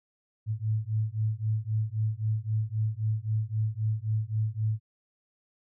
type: beating tone pair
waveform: sine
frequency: 107.1 / 110.9 Hz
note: A2 / A2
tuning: -46 / +14 cents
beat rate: 3.8 Hz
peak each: -29 dBFS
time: 0.46-4.8 s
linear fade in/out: 50 ms
effects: none